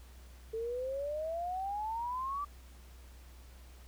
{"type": "exponential sweep", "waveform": "sine", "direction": "up", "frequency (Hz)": [440, 1174.7], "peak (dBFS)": -34, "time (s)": [0.53, 2.45], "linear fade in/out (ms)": 10, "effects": ["added 62 Hz sine -51 dBFS peak until 3.87 s", "pink hiss -61 dBFS RMS until 3.87 s"]}